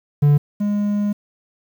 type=tone pair in turn; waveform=triangle; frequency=145.6 / 205.9 Hz; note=D3 / G#3; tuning=-15 / -15 cents; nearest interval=tritone; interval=600 cents; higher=second; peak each=-8 / -15 dBFS; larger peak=first; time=0.22-0.38 / 0.6-1.13 s; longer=second; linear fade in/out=10 ms; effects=8-bit